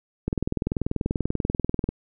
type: click train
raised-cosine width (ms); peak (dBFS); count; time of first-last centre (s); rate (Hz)
3; -11; 34; 0.28-1.89; 20.5
effects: none